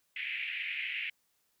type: band-pass noise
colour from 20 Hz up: white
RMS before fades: -37 dBFS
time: 0.16-1.1 s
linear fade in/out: 5 ms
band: 2000 to 2700 Hz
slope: 48 dB/octave
effects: white hiss -75 dBFS RMS until 1.6 s